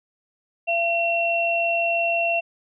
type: tone pair together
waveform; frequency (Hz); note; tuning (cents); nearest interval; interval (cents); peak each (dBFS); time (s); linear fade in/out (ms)
sine; 679.6 / 2723; F5 / F7; -47 / -44; 2 octaves; 2403; -22; 0.67-2.41; 20
effects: none